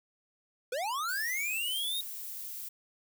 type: linear sweep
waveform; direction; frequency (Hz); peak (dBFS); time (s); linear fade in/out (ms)
square; up; 466.2 to 3800; -32; 0.72-2.01; 5
type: noise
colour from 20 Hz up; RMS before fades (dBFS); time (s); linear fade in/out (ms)
violet; -41; 1.08-2.69; 10
effects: none